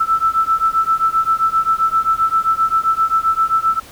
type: beating tone pair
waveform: sine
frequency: 1318.5 / 1326.1 Hz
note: E6 / E6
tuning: 0 / +10 cents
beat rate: 7.6 Hz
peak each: -16 dBFS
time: 0-3.8 s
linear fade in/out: 10 ms
effects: pink hiss -40 dBFS RMS until 3.91 s